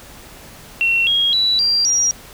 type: tone with pitch steps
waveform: sine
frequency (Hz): 2723 / 3276 / 3941 / 4741 / 5704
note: F7 / G#7 / B7 / D8 / F8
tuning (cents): -44 / -24 / -4 / +16 / +36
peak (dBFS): -13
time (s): 0.81-2.11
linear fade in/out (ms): 0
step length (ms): 260
effects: pink hiss -40 dBFS RMS until 2.33 s